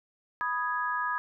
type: chord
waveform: sine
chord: G# minor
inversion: first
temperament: equal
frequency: 987.8 / 1244.5 / 1661.2 Hz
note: B5 / D#6 / G#6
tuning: 0 / 0 / 0 cents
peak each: -32 dBFS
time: 0.41-1.18 s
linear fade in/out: 0 ms
effects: none